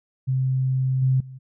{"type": "tone with level steps", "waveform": "sine", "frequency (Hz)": 130.81, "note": "C3", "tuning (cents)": 0, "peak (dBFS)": [-19, -16, -36], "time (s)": [0.27, 1.39], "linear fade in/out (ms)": 20, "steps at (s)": [1.02, 1.2], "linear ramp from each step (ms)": 5, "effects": []}